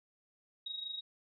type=tone with amplitude modulation; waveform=sine; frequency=3790 Hz; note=A#7; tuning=28 cents sharp; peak=-36 dBFS; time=0.66-1.01 s; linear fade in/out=5 ms; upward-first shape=sine; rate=25.3 Hz; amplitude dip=65%; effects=none